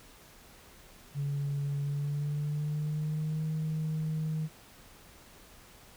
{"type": "tone with pitch glide", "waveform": "sine", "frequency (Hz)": [142, 156.65], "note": ["C#3", "D#3"], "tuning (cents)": [42, 12], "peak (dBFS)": -28, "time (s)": [1.14, 4.49], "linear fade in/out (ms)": 50, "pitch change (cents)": 170, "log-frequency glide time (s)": [1.79, 3.44], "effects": ["tanh soft clip ceiling -27 dBFS", "pink hiss -55 dBFS RMS until 5.96 s"]}